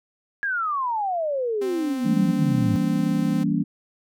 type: exponential sweep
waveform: sine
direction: down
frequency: 1678 to 101.2 Hz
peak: -22 dBFS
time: 0.43-2.76 s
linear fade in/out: 0 ms
type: tone with pitch glide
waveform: sawtooth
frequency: 261.6 to 259.8 Hz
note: C4 to C4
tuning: 0 to -12 cents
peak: -28 dBFS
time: 1.61-3.44 s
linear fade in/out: 10 ms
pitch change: -12 cents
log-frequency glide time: 1.75-2.23 s
type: chord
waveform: sine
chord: E diminished seventh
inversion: none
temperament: equal with one note detuned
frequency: 164.81 / 196 / 233.1 / 284.3 Hz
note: E3 / G3 / Bb3 / Db4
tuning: 0 / 0 / 0 / +44 cents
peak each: -25 dBFS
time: 2.04-3.64 s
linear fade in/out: 20 ms
effects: none